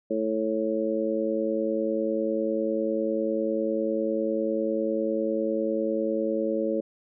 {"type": "harmonic tone", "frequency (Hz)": 110, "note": "A2", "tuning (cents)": 0, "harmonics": [2, 3, 4, 5], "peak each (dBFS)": [-31, -29, -30, -28], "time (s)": [0.1, 6.81], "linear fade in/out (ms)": 10, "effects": []}